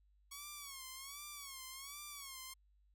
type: tone with vibrato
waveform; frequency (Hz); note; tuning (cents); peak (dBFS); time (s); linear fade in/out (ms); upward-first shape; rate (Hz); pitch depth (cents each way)
5% pulse; 1108.7; C#6; 0; -36; 0.31-2.54; 10; sine; 1.3; 110
effects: added 50 Hz sine -68 dBFS peak until 2.94 s